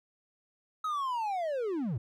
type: linear sweep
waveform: triangle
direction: down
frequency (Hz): 1287 to 97.2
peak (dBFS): -28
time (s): 0.84-1.98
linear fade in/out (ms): 5
effects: none